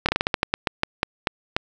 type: slowing click train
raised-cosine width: 0.3 ms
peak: -3 dBFS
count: 14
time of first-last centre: 0.06-1.565 s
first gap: 27 ms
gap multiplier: 1.22
effects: none